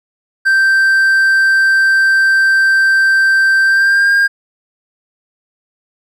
triangle tone with pitch glide, 1565 to 1609.9 Hz, G6 to G6, -3 to +46 cents, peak -6 dBFS, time 0.45-4.28 s, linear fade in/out 20 ms, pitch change +49 cents, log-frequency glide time 3.64-4.13 s, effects none

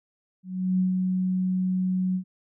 sine tone with ADSR envelope, 185 Hz, F#3, in tune, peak -19 dBFS, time 0.43-2.24 s, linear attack 360 ms, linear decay 130 ms, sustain -3 dB, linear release 88 ms, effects none

